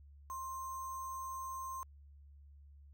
sine tone with sample-and-hold, 1055 Hz, C6, 14 cents sharp, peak -40 dBFS, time 0.3-1.83 s, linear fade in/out 0 ms, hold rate 7350 Hz, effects added 71 Hz sine -55 dBFS peak until 2.93 s

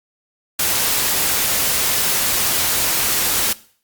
white noise, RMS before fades -18 dBFS, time 0.59-3.53 s, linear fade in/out 5 ms, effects noise-tail reverb RT60 0.5 s tail -19 dB re dry + Opus 48 kbps

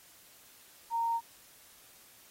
sine tone, 924 Hz, A#5, 16 cents flat, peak -28 dBFS, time 0.9-1.21 s, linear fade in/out 50 ms, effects white hiss -58 dBFS RMS until 2.3 s + AAC 48 kbps

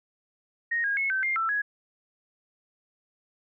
sine tone with pitch steps, 1865 / 1632 / 2186 / 1544 / 2113 / 1333 / 1670 Hz, A#6 / G#6 / C#7 / G6 / C7 / E6 / G#6, 0 / -31 / -25 / -27 / +16 / +19 / +9 cents, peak -24 dBFS, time 0.71-1.62 s, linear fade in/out 10 ms, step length 130 ms, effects none

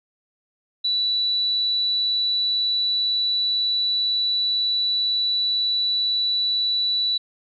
sine tone, 3951 Hz, B7, in tune, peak -19 dBFS, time 0.84-7.18 s, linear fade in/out 10 ms, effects none

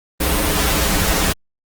pink noise with comb filter, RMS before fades -17 dBFS, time 0.2-1.33 s, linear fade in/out 10 ms, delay 8.3 ms, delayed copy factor -0.95, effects Opus 32 kbps

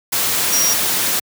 sine tone in noise, 5690 Hz, F8, 31 cents sharp, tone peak -15 dBFS, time 0.52-0.74 s, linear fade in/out 10 ms, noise white, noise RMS -18 dBFS, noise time 0.12-1.2 s, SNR 0 dB, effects high-pass 100 Hz 12 dB/octave

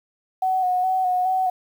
sine tone with vibrato, 740 Hz, F#5, in tune, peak -18 dBFS, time 0.42-1.5 s, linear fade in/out 5 ms, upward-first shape square, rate 2.4 Hz, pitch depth 25 cents each way, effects 8-bit

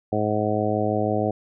harmonic tone, 106.2 Hz, G#2, 39 cents sharp, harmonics 1 / 2 / 3 / 4 / 5 / 6 / 7, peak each -28 / -28 / -28 / -28 / -28 / -28 / -28 dBFS, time 0.12-1.31 s, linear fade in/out 5 ms, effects none

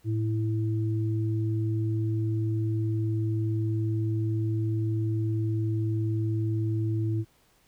sine tone pair together, 110 / 329.6 Hz, A2 / E4, 0 / 0 cents, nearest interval octave + perfect fifth, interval 1900 cents, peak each -25 / -32 dBFS, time 0.04-7.25 s, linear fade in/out 50 ms, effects pink hiss -64 dBFS RMS until 7.67 s

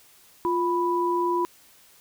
sine tone pair together, 349.7 / 987.8 Hz, F4 / B5, +2 / 0 cents, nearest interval octave + tritone, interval 1798 cents, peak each -24 / -24 dBFS, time 0.45-1.45 s, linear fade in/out 0 ms, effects white hiss -55 dBFS RMS until 2 s

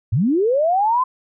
sine linear sweep, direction up, 89.4 to 1046.5 Hz, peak -14 dBFS, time 0.12-1.04 s, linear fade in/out 10 ms, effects none

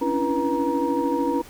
sine tone cluster, 274.6 / 287.9 / 333.7 / 486.3 / 942 Hz, C#4 / D4 / E4 / B4 / A#5, -16 / -34 / +21 / -27 / +18 cents, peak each -26 dBFS, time 0.01-1.42 s, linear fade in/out 10 ms, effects tanh soft clip ceiling -12 dBFS + pink hiss -46 dBFS RMS until 1.49 s

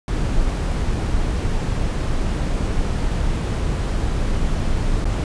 brown noise with dropouts, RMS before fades -20 dBFS, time 0.08-5.24 s, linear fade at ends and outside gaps 1 ms, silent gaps 5.044-5.054 s, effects resampled to 22050 Hz

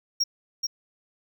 triangle tone with echo, 5588 Hz, F8, in tune, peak -19 dBFS, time 0.2-0.24 s, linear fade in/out 10 ms, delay 430 ms, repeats 1, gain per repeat -4 dB, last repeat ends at 0.67 s, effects none

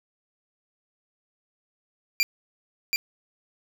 25% pulse tone with echo, 2379 Hz, D7, 22 cents sharp, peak -15 dBFS, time 2.2-2.23 s, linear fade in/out 0 ms, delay 730 ms, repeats 1, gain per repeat -3 dB, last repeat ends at 2.96 s, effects none

